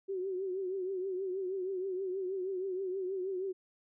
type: tone with vibrato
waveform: sine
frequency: 376.8 Hz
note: F#4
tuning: 32 cents sharp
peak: -33 dBFS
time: 0.08-3.53 s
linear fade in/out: 20 ms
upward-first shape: triangle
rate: 6.3 Hz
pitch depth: 90 cents each way
effects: none